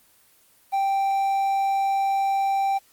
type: tone with quantisation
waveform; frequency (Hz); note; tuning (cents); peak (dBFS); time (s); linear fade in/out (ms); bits
triangle; 784; G5; 0; -18; 0.72-2.79; 20; 8
effects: white hiss -58 dBFS RMS until 2.92 s + Opus 24 kbps